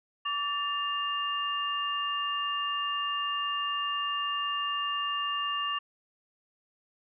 sine tone cluster, 1153 / 1777 / 2805 Hz, D6 / A6 / F7, -32 / +17 / +7 cents, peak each -31 / -39 / -32 dBFS, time 0.25-5.79 s, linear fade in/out 10 ms, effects none

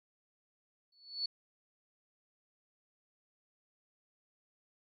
sine tone with exponential growth, 4435 Hz, C#8, in tune, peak -30 dBFS, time 0.92-1.26 s, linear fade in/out 5 ms, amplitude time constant 72 ms, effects none

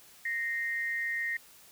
sine tone pair together, 1857 / 2084 Hz, A#6 / C7, -7 / -7 cents, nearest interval major second, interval 200 cents, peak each -31 / -36 dBFS, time 0.25-1.37 s, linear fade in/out 5 ms, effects white hiss -56 dBFS RMS until 1.71 s

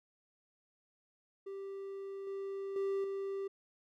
triangle tone with level steps, 392 Hz, G4, in tune, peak -39 / -36 / -30 / -34 dBFS, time 1.46-3.48 s, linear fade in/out 10 ms, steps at 2.27 / 2.76 / 3.04 s, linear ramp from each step 2 ms, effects none

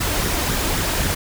pink noise with flanger, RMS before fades -21 dBFS, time 0-1.15 s, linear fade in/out 10 ms, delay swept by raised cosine 0.54 to 3.24 ms, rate 3.8 Hz, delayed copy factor +0.5, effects none

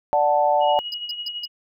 sine chord, D major, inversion none, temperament equal, 587.3 / 740 / 880 Hz, D5 / F#5 / A5, 0 / 0 / 0 cents, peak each -20 dBFS, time 0.13-0.79 s, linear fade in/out 0 ms
sine tone with tremolo, 2900 Hz, F#7, 35 cents flat, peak -26 dBFS, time 0.6-1.48 s, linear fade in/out 50 ms, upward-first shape sine, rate 12 Hz, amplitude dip 55%
triangle tone bursts, 4978 Hz, D#8, in tune, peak -26 dBFS, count 4, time 0.92-1.454 s, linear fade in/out 2 ms, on 21 ms, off 150 ms
effects none

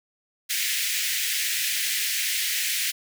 pink high-pass noise, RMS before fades -26 dBFS, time 0.49-2.92 s, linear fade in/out 20 ms, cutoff 1800 Hz, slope 48 dB/octave, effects none

